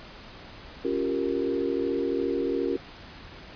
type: chord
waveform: sine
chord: G half-diminished seventh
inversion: second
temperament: equal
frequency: 277.2 / 349.2 / 392 / 466.2 Hz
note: Db4 / F4 / G4 / Bb4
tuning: 0 / 0 / 0 / 0 cents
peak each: -30 dBFS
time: 0.84-2.77 s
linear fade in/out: 10 ms
effects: pink hiss -45 dBFS RMS until 3.55 s + resampled to 11025 Hz